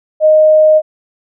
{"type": "tone", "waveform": "sine", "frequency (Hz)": 620, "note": "D#5", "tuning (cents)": -6, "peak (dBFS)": -4, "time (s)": [0.2, 0.82], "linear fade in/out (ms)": 50, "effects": []}